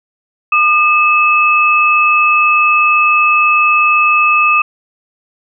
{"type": "tone pair together", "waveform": "sine", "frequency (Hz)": [1211, 2592], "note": ["D#6", "E7"], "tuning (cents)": [-47, -30], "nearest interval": "octave + minor second", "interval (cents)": 1317, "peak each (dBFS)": -10, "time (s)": [0.52, 4.62], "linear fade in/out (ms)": 5, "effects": []}